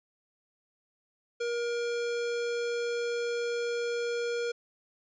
square tone, 473.7 Hz, A#4, 28 cents sharp, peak -30 dBFS, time 1.4-4.52 s, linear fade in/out 10 ms, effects resampled to 16000 Hz + 11-bit

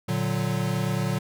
square chord, Bb augmented, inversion none, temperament equal, 116.54 / 146.83 / 185 Hz, Bb2 / D3 / F#3, 0 / 0 / 0 cents, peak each -29 dBFS, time 0.08-1.19 s, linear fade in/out 10 ms, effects none

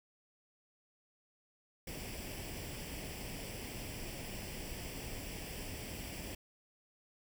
pink noise with comb filter, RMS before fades -44 dBFS, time 1.87-6.35 s, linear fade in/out 5 ms, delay 0.38 ms, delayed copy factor +0.65, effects none

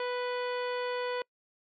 harmonic tone with a mistuned harmonic, 493.9 Hz, B4, in tune, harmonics 1 / 2 / 3 / 4 / 5 / 6 / 7 / 9, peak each -32 / -38 / -42 / -44 / -46 / -48 / -49 / -51 dBFS, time 0-1.22 s, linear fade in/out 2 ms, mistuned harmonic 6, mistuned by +16 cents, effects noise-tail reverb RT60 0.1 s tail -26 dB re dry

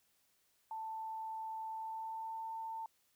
sine tone with pitch glide, 885 to 896.3 Hz, A5 to A5, +10 to +32 cents, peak -40 dBFS, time 0.71-2.86 s, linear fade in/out 2 ms, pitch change +22 cents, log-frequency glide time 1.7-2.46 s, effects white hiss -75 dBFS RMS until 3.15 s

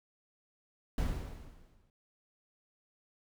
brown noise with exponential decay, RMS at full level -30 dBFS, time 0.98-1.9 s, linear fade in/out 2 ms, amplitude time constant 200 ms, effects none

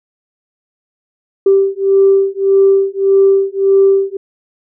sine beating tone pair, 390 / 391.7 Hz, G4 / G4, -9 / -1 cents, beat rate 1.7 Hz, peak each -10 dBFS, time 1.46-4.17 s, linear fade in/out 5 ms, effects tanh soft clip ceiling 0 dBFS

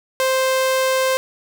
sawtooth tone, 523.3 Hz, C5, in tune, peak -12 dBFS, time 0.2-1.17 s, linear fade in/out 0 ms, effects none

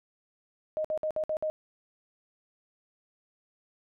sine tone bursts, 621 Hz, D#5, 3 cents flat, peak -27 dBFS, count 6, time 0.77-1.5 s, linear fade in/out 0 ms, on 75 ms, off 56 ms, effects none

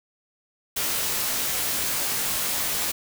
white noise with comb filter, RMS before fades -26 dBFS, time 0.76-2.92 s, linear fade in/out 10 ms, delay 18 ms, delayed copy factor -0.75, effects none

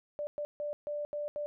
sine tone bursts at uneven times, 589 Hz, D5, 5 cents sharp, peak -33 dBFS, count 6, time 0.19-0.27 / 0.38-0.45 / 0.6-0.73 / 0.87-1.05 / 1.13-1.28 / 1.36-1.46 s, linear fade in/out 0 ms, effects none

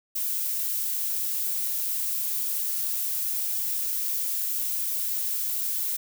violet noise, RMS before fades -28 dBFS, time 0.15-5.97 s, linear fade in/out 10 ms, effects none

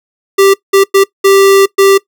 square tone bursts at uneven times, 392 Hz, G4, in tune, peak -4 dBFS, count 5, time 0.38-0.54 / 0.73-0.84 / 0.94-1.04 / 1.24-1.66 / 1.78-1.98 s, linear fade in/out 10 ms, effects noise-tail reverb RT60 0.1 s tail -20 dB re dry

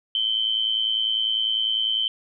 sine tone with amplitude modulation, 3095 Hz, G7, 23 cents flat, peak -17 dBFS, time 0.15-2.08 s, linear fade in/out 2 ms, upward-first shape sine, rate 110 Hz, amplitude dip 75%, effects none

